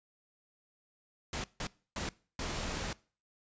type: noise bursts at uneven times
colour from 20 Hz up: pink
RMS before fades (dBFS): -37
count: 4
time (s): 1.33-1.44 / 1.6-1.67 / 1.96-2.09 / 2.39-2.93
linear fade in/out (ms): 2
effects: noise-tail reverb RT60 0.4 s tail -22 dB re dry + resampled to 16000 Hz